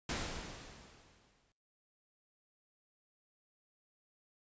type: noise with exponential decay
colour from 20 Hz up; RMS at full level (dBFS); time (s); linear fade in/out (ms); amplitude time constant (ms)
pink; -36; 0.09-1.52; 2; 310
effects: noise-tail reverb RT60 0.8 s tail -26 dB re dry + resampled to 16000 Hz